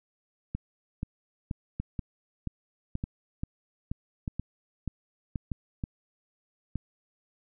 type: two click trains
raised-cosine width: 5 ms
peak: -19 / -19 dBFS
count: 12 / 5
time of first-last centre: 0.55-5.838 / 1.8-6.757 s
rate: 2.08 / 0.807 Hz
effects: none